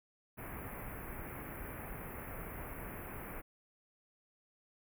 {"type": "band-stop noise", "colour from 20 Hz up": "pink", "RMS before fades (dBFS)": -45, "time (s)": [0.37, 3.42], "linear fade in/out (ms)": 20, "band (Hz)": [2400, 11000], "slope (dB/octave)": 48, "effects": []}